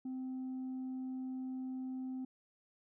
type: tone with tanh clipping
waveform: sine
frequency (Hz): 258.9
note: C4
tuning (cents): -18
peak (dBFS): -39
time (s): 0.05-2.25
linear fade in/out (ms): 5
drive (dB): 1
effects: none